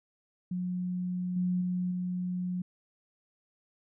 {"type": "tone with level steps", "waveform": "sine", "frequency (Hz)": 180.5, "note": "F#3", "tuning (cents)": -43, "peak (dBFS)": [-30, -26, -28, -30], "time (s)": [0.51, 2.62], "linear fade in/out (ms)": 5, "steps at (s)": [1.36, 1.61, 1.91], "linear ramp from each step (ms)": 5, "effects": []}